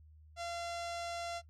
sawtooth tone with low-pass filter, 686 Hz, F5, 31 cents flat, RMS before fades -41 dBFS, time 0.36-1.42 s, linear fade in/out 50 ms, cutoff 7100 Hz, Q 1.1, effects noise-tail reverb RT60 0.1 s tail -17 dB re dry + added 77 Hz sine -56 dBFS peak until 1.49 s

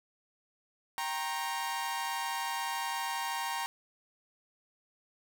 sawtooth chord, G diminished, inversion none, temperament equal with one note detuned, 784 / 932.3 / 1085.3 Hz, G5 / Bb5 / Db6, 0 / 0 / -37 cents, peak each -35 / -31 / -37 dBFS, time 0.98-3.66 s, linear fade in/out 0 ms, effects none

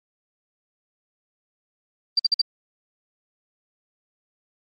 sine tone bursts, 4699 Hz, D8, in tune, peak -15 dBFS, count 4, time 2.17-2.416 s, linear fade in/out 5 ms, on 24 ms, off 50 ms, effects Opus 32 kbps

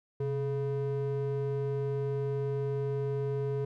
triangle ring-modulated tone, 277.2 Hz, C#4, in tune, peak -24 dBFS, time 0.2-3.65 s, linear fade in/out 5 ms, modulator 146 Hz, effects none

